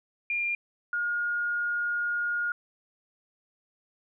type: tone pair in turn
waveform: sine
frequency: 2401 / 1427.6 Hz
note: D7 / F6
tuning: +38 / +38 cents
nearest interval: major sixth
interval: 900 cents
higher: first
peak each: -26 dBFS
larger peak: neither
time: 0.3-0.55 / 0.93-2.52 s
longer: second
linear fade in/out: 2 ms
effects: none